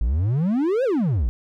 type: exponential two-way sweep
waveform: triangle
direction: up then down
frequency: 50.4 to 557 to 50.4 Hz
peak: -16 dBFS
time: 0.01-1.29 s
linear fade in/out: 0 ms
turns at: 0.84 s
effects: none